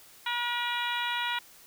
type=harmonic tone; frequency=480 Hz; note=B4; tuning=49 cents flat; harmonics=2 / 3 / 4 / 5 / 6 / 7 / 8; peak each=-33 / -35 / -36 / -37 / -38 / -38 / -39 dBFS; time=0.26-1.39 s; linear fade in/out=5 ms; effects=white hiss -54 dBFS RMS until 1.66 s